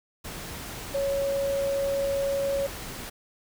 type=tone in noise; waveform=sine; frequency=554.4 Hz; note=C#5; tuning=in tune; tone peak=-24 dBFS; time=0.94-2.67 s; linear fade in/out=10 ms; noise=pink; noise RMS=-38 dBFS; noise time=0.24-3.1 s; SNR=+11 dB; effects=none